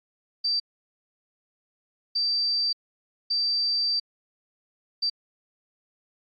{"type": "tone bursts at uneven times", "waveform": "sine", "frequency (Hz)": 4666, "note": "D8", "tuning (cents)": -12, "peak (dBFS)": -22, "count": 4, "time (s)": [[0.44, 0.6], [2.15, 2.73], [3.3, 4], [5.02, 5.1]], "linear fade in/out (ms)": 10, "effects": ["AAC 64 kbps"]}